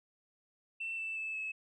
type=tone with pitch steps; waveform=sine; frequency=2683 / 2652 / 2622 / 2592 Hz; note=E7 / E7 / E7 / E7; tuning=+30 / +10 / -10 / -30 cents; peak=-35 dBFS; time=0.8-1.52 s; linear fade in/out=10 ms; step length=180 ms; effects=tanh soft clip ceiling -31 dBFS